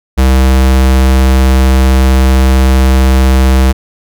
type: tone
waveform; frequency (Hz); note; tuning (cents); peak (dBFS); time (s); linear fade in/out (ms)
square; 65.4; C2; 0; -5; 0.17-3.73; 20
effects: none